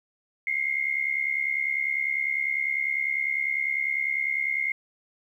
sine tone pair together, 2093 / 2163 Hz, C7 / C#7, 0 / -43 cents, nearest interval minor second, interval 57 cents, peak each -27 dBFS, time 0.47-4.72 s, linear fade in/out 2 ms, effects 10-bit

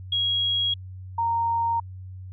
sine tone pair in turn, 3300 / 926 Hz, G#7 / A#5, -12 / -12 cents, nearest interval octave + minor seventh, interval 2200 cents, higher first, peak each -21 dBFS, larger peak neither, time 0.12-0.74 / 1.18-1.8 s, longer neither, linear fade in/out 5 ms, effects added 93 Hz sine -36 dBFS peak until 2.32 s

